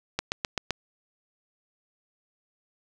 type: click train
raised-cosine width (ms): 0.2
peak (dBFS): -9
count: 5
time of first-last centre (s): 0.19-0.707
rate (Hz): 7.74
effects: none